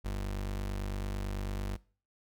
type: tone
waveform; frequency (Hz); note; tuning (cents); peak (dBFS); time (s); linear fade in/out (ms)
35% pulse; 49; G1; 0; -31; 0.04-1.77; 20
effects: noise-tail reverb RT60 0.4 s tail -21 dB re dry